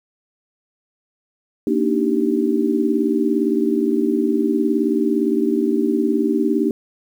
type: chord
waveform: sine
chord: Eb major seventh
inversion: second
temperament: just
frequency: 233.3 / 291.7 / 311.1 / 388.9 Hz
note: Bb3 / D4 / Eb4 / G4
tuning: +2 / -12 / 0 / -14 cents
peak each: -21 dBFS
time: 1.67-6.71 s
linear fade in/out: 2 ms
effects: 8-bit